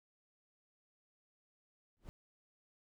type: noise with exponential growth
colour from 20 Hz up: brown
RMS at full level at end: -45 dBFS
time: 1.97-2.09 s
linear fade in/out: 0 ms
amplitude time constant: 24 ms
effects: none